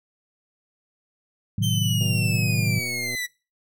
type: chord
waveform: sine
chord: A diminished seventh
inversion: none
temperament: equal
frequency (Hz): 110 / 130.81 / 155.56 / 185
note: A2 / C3 / Eb3 / Gb3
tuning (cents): 0 / 0 / 0 / 0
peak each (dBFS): -23 / -28 / -27 / -27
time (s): 1.58-2.79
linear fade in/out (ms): 5
type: linear sweep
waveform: sawtooth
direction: down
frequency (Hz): 3136 to 1941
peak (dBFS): -23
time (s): 1.62-3.27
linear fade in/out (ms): 20
type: click train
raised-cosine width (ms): 2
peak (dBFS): -25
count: 140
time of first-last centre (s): 2.01-3.149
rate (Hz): 122
effects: noise-tail reverb RT60 0.3 s tail -21 dB re dry